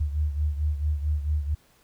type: beating tone pair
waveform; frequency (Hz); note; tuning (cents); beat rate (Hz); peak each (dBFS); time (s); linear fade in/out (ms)
sine; 74.1 / 78.6; D2 / D#2; +16 / +18; 4.5; -24 / -30; 0-1.55; 10
effects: pink hiss -61 dBFS RMS until 1.83 s